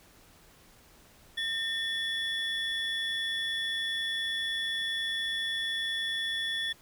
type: tone pair together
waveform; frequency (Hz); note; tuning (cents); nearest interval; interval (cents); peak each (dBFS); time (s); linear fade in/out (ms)
triangle; 1815 / 3426; A#6 / A7; -47 / -47; major seventh; 1100; -32 / -30; 1.37-6.73; 10
effects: pink hiss -58 dBFS RMS until 6.81 s